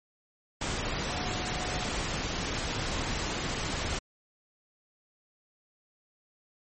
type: tone in noise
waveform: sine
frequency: 729 Hz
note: F#5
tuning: 26 cents flat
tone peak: -40 dBFS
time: 1.1-1.89 s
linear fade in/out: 5 ms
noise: pink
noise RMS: -32 dBFS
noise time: 0.61-3.99 s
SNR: -11 dB
effects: MP3 32 kbps